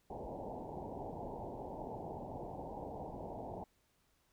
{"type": "low-pass noise", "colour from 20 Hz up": "white", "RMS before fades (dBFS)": -45, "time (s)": [0.1, 3.64], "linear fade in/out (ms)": 2, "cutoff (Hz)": 920, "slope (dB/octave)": 96, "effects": ["pink hiss -75 dBFS RMS until 4.32 s"]}